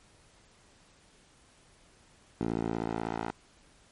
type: tone with band-pass filter sweep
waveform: 10% pulse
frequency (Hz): 56.2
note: A1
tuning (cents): +37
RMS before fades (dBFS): -33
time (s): 2.41-3.31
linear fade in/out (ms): 0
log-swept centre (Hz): 340 to 890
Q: 0.96
effects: pink hiss -61 dBFS RMS until 3.91 s + MP3 48 kbps